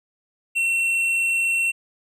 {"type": "tone with tanh clipping", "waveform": "sine", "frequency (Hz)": 2714, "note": "E7", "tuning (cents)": 50, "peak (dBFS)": -20, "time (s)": [0.55, 1.72], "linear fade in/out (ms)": 20, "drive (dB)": 8, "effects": ["resampled to 32000 Hz"]}